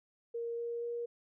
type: tone with pitch steps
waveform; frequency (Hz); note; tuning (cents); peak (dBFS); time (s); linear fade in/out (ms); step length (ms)
sine; 467.1 / 470.1 / 473.1; A#4 / A#4 / A#4; +3 / +15 / +26; -35; 0.34-1.06; 10; 240
effects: none